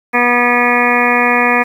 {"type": "harmonic tone", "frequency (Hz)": 243.1, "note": "B3", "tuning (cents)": -27, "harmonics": [1, 2, 3, 4, 5, 7, 8, 9, 10], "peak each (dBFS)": [-18, -18, -18, -18, -18, -18, -18, -18, -18], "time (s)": [0.13, 1.64], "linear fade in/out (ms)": 20, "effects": ["7-bit"]}